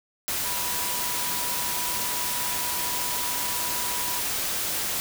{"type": "tone in noise", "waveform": "sine", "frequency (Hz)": 977, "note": "B5", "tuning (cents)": -19, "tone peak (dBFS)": -35, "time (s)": [0.45, 4.2], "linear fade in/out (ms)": 0, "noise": "white", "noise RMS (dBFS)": -28, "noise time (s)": [0.28, 5], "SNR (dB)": -10, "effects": []}